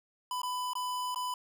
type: tone with dropouts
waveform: square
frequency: 998 Hz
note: B5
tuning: 18 cents sharp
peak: -33 dBFS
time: 0.31-1.34 s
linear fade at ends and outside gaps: 2 ms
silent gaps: 0.418-0.432 / 0.734-0.753 / 1.146-1.159 s
effects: none